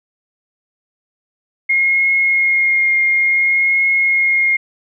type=tone with vibrato; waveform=sine; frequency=2144 Hz; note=C7; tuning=42 cents sharp; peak=-11 dBFS; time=1.69-4.57 s; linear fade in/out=10 ms; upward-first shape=triangle; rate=0.57 Hz; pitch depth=16 cents each way; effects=none